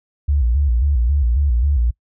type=tone with vibrato; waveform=sine; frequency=65 Hz; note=C2; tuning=11 cents flat; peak=-13 dBFS; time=0.28-1.91 s; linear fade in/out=10 ms; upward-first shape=square; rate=3.7 Hz; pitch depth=170 cents each way; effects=noise-tail reverb RT60 0.1 s tail -24 dB re dry